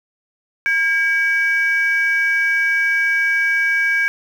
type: tone pair together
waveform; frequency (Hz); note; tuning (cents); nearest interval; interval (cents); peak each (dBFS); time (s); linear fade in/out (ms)
sine; 1619 / 2283; G#6 / D7; -45 / -50; tritone; 595; -15 / -17; 0.66-4.08; 0
effects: tanh soft clip ceiling -9 dBFS + 7-bit